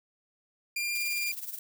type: tone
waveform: sawtooth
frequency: 2396 Hz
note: D7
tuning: 34 cents sharp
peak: -26 dBFS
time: 0.76-1.32 s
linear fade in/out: 5 ms
type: noise with tremolo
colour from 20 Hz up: violet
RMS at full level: -36 dBFS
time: 0.95-1.59 s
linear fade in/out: 2 ms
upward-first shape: sine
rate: 19 Hz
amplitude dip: 70%
effects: none